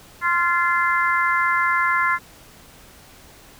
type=harmonic tone with a mistuned harmonic; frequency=345.5 Hz; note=F4; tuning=19 cents flat; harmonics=3 / 4 / 5 / 6; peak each=-21 / -22 / -23 / -24 dBFS; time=0.21-2.19 s; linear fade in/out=50 ms; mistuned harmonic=3; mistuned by=+16 cents; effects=pink hiss -47 dBFS RMS until 3.59 s